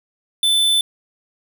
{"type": "tone", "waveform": "square", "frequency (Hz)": 3520, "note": "A7", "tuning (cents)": 0, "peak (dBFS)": -14, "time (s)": [0.43, 0.81], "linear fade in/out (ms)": 2, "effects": []}